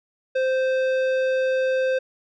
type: tone with tanh clipping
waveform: sine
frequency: 521 Hz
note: C5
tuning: 7 cents flat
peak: -21 dBFS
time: 0.35-1.99 s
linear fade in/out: 10 ms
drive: 13 dB
effects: none